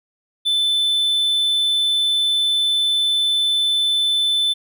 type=tone; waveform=triangle; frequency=3520 Hz; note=A7; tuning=in tune; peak=-14 dBFS; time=0.45-4.54 s; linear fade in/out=20 ms; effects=none